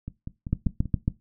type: two click trains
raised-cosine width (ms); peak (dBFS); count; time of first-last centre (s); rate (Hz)
5; -10 / -21; 5 / 5; 0.53-1.079 / 0.08-0.857; 7.28 / 5.15
effects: noise-tail reverb RT60 0.2 s tail -17 dB re dry